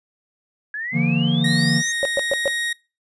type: exponential sweep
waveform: sine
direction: up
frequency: 1661.2 to 6470 Hz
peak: -25 dBFS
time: 0.74-1.92 s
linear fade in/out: 2 ms
type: chord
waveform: triangle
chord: Bb major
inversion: first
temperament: equal with one note detuned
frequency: 146.83 / 170.63 / 233.1 Hz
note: D3 / F3 / Bb3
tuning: 0 / -40 / 0 cents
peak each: -19 dBFS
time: 0.92-1.83 s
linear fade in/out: 50 ms
type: tone with pitch glide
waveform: 30% pulse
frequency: 1864.7 to 1876.6 Hz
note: A#6 to A#6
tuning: 0 to +11 cents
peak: -19 dBFS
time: 1.44-2.73 s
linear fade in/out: 5 ms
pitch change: +11 cents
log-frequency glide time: 1.91-2.39 s
type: tone bursts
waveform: sine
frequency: 554.4 Hz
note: C#5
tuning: in tune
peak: -16 dBFS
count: 4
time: 2.03-2.478 s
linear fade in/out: 0 ms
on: 22 ms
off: 120 ms
effects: noise-tail reverb RT60 0.3 s tail -24 dB re dry + resampled to 24000 Hz